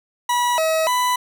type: tone with pitch steps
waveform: 40% pulse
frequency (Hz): 972 / 640 / 994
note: B5 / D#5 / B5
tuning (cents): -28 / +49 / +11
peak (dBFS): -16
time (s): 0.29-1.16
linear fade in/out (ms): 5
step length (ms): 290
effects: none